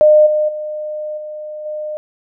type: tone with level steps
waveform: sine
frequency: 608 Hz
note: D#5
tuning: 40 cents flat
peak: -5 / -12 / -21 / -25 / -21 dBFS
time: 0.01-1.97 s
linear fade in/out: 0 ms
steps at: 0.26 / 0.48 / 1.17 / 1.65 s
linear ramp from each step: 10 ms
effects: none